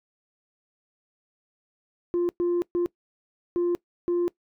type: tone bursts at uneven times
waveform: sine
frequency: 349.2 Hz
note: F4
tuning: in tune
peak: -19 dBFS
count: 5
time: 2.14-2.29 / 2.4-2.62 / 2.75-2.86 / 3.56-3.75 / 4.08-4.28 s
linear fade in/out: 0 ms
effects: noise-tail reverb RT60 0.1 s tail -23 dB re dry + tanh soft clip ceiling -20 dBFS